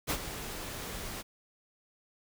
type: noise with ADSR envelope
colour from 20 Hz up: pink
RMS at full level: -29 dBFS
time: 0.07-1.23 s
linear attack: 36 ms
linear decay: 65 ms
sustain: -11 dB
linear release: 26 ms
effects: none